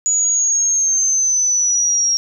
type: linear sweep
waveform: sine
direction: down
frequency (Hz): 6870 to 5588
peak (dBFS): -13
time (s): 0.06-2.17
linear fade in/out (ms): 0
effects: 9-bit